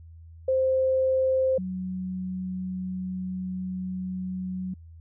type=tone pair in turn; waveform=sine; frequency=523.3 / 185.01 Hz; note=C5 / F#3; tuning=0 / 0 cents; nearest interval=octave + tritone; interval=1800 cents; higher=first; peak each=-20 / -29 dBFS; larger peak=first; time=0.48-1.58 / 1.58-4.74 s; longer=second; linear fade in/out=5 ms; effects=added 82 Hz sine -44 dBFS peak until 5 s